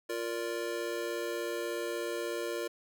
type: chord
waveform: square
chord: Bb major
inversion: second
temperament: just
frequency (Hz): 349.6 / 466.2 / 582.7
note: F4 / Bb4 / D5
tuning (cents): +2 / 0 / -14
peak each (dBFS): -38 / -38 / -40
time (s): 0.09-2.68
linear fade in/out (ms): 10
effects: none